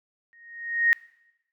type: tone with exponential growth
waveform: sine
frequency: 1864.7 Hz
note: A#6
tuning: in tune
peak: -14 dBFS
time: 0.33-0.93 s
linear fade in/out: 0 ms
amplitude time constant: 130 ms
effects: noise-tail reverb RT60 0.9 s tail -22 dB re dry